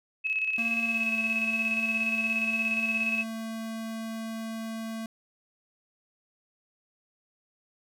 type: tone with tremolo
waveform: sine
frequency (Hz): 2580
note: E7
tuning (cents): -38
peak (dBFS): -24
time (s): 0.24-3.24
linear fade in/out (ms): 20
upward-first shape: square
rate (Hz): 17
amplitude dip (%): 45
type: tone with pitch glide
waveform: square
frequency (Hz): 229.9 to 224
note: A#3 to A3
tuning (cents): -24 to +31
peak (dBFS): -34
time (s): 0.58-5.06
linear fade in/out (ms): 2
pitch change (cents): -45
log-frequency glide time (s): 0.85-1.1
effects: none